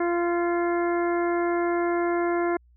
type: harmonic tone with a mistuned harmonic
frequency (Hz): 345.6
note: F4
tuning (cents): -18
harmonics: 1 / 2 / 3 / 4 / 5 / 6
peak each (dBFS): -23 / -29 / -33 / -35 / -37 / -39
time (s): 0-2.57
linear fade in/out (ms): 5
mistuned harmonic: 6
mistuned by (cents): +29
effects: added 60 Hz sine -54 dBFS peak until 2.76 s